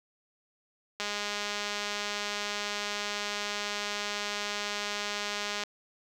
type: click train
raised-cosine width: 0.2 ms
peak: -16 dBFS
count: 956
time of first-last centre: 1-5.636 s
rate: 206 Hz
effects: high-pass 200 Hz 12 dB/octave + 9-bit